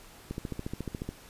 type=click train; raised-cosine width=3 ms; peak=-21 dBFS; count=12; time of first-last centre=0.31-1.09 s; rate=14.1 Hz; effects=pink hiss -52 dBFS RMS until 1.29 s + resampled to 32000 Hz